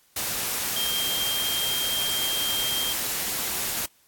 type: tone in noise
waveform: sine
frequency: 3191 Hz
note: G7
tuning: 30 cents sharp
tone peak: -26 dBFS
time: 0.76-2.93 s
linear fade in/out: 5 ms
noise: white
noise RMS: -28 dBFS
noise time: 0.16-3.86 s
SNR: -1 dB
effects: white hiss -61 dBFS RMS until 4.07 s + AAC 64 kbps